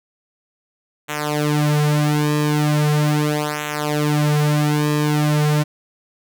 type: tone with flanger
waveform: sawtooth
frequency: 149.5 Hz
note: D3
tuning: 31 cents sharp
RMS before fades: -18 dBFS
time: 1.08-5.64 s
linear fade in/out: 20 ms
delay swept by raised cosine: 0.2 to 5.3 ms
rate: 0.39 Hz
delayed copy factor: -1
effects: none